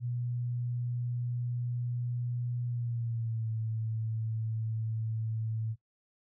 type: tone with pitch glide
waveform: sine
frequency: 121.4 to 111.32 Hz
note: B2 to A2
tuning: -29 to +21 cents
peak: -31 dBFS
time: 0-5.76 s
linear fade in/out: 50 ms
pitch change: -150 cents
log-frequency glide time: 2.65-3.49 s
effects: noise-tail reverb RT60 0.1 s tail -19 dB re dry